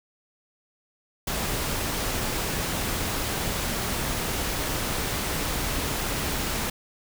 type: noise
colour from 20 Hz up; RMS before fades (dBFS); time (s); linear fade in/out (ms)
pink; -28; 1.27-6.7; 5
effects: none